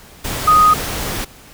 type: tone in noise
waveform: sine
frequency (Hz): 1244.5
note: D#6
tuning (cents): 0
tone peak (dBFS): -7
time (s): 0.47-0.74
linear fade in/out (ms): 10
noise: pink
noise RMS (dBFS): -23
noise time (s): 0.24-1.25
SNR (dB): +13
effects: pink hiss -42 dBFS RMS until 1.53 s